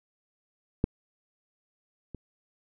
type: clicks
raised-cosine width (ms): 3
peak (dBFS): -10 / -26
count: 2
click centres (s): 0.841 / 2.147
effects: none